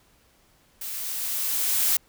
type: noise with level ramp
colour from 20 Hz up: blue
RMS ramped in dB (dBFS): -34 to -21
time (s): 0.81-1.97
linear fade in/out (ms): 5
effects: pink hiss -61 dBFS RMS until 2.08 s